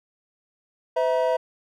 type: tone cluster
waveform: triangle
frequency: 509 / 650 / 952 Hz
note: C5 / E5 / A#5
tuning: -48 / -24 / +36 cents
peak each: -21 / -21 / -26 dBFS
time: 0.96-1.37 s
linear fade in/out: 10 ms
effects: none